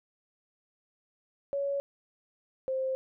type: tone pair in turn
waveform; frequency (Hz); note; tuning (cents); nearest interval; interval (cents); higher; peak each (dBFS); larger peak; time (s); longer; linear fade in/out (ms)
sine; 560 / 525.4; C#5 / C5; +18 / +7; minor second; 111; first; -28; neither; 1.53-1.8 / 2.68-2.95; neither; 0
effects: none